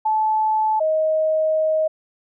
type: tone pair in turn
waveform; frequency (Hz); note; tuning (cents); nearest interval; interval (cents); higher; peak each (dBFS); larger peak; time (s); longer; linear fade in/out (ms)
sine; 868 / 628.3; A5 / D#5; -24 / +17; tritone; 559; first; -16; neither; 0.05-0.8 / 0.8-1.88; second; 10
effects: none